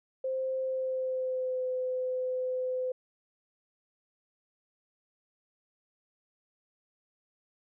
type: tone with pitch glide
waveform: sine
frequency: 523.3 to 509.6 Hz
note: C5 to C5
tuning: 0 to -46 cents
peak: -29 dBFS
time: 0.24-2.92 s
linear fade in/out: 5 ms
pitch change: -46 cents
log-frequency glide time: 0.61-1.65 s
effects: none